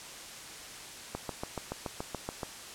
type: click train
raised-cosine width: 1 ms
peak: -20 dBFS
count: 10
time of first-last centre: 1.15-2.432 s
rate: 7.02 Hz
effects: white hiss -45 dBFS RMS until 2.74 s + low-pass 9000 Hz 12 dB/octave